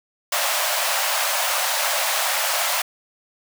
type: high-pass noise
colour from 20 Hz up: pink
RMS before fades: -22 dBFS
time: 0.32-2.82 s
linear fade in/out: 5 ms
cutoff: 550 Hz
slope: 96 dB/octave
effects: none